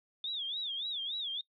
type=tone with vibrato; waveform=sine; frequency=3520 Hz; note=A7; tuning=in tune; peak=-34 dBFS; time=0.24-1.41 s; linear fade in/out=2 ms; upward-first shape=sine; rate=3.5 Hz; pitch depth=180 cents each way; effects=noise-tail reverb RT60 0.1 s tail -21 dB re dry